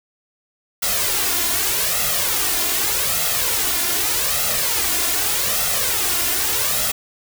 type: noise with flanger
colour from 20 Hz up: white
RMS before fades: -20 dBFS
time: 0.82-6.92 s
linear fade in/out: 10 ms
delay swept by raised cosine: 1.5 to 2.9 ms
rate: 0.83 Hz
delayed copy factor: +0.65
effects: none